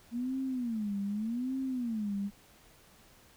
sine tone with vibrato, 230 Hz, A#3, 23 cents flat, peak -31 dBFS, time 0.11-2.31 s, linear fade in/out 50 ms, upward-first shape sine, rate 0.84 Hz, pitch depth 250 cents each way, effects pink hiss -60 dBFS RMS until 3.36 s

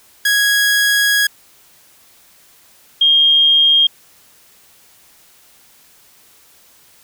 sawtooth / sine tone pair in turn, 1658 / 3227 Hz, G#6 / G7, -3 / +50 cents, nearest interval octave, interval 1153 cents, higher second, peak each -8 dBFS, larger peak neither, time 0.25-1.27 / 3.01-3.87 s, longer first, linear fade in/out 5 ms, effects white hiss -49 dBFS RMS until 7.03 s

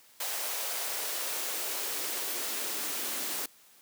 white noise with high-pass filter sweep, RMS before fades -34 dBFS, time 0.2-3.46 s, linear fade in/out 5 ms, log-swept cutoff 600 to 240 Hz, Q 1.6, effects white hiss -59 dBFS RMS until 3.81 s + high-pass 150 Hz 12 dB/octave

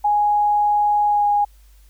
sine tone with pitch glide, 830 to 822.8 Hz, G#5 to G#5, -1 to -16 cents, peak -14 dBFS, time 0.04-1.45 s, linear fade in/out 10 ms, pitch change -15 cents, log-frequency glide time 1.07-1.26 s, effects added 50 Hz sine -46 dBFS peak until 1.89 s + white hiss -59 dBFS RMS until 1.89 s

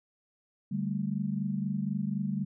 sine chord, D suspended fourth, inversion none, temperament equal, 146.83 / 196 / 220 Hz, D3 / G3 / A3, 0 / 0 / 0 cents, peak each -35 / -31 / -35 dBFS, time 0.71-2.45 s, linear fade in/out 10 ms, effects none

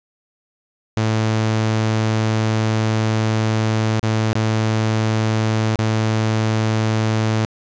sawtooth tone with dropouts, 110 Hz, A2, in tune, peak -12 dBFS, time 0.97-7.45 s, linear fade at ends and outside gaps 0 ms, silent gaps 3.996-4.03 / 4.33-4.354 / 5.757-5.788 s, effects resampled to 16000 Hz + 8-bit

